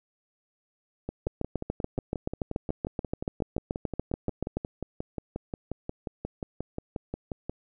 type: two click trains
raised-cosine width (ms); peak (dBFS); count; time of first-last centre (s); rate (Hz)
2; -19 / -15; 37 / 24; 1.09-7.496 / 1.27-4.57; 5.62 / 6.97
effects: none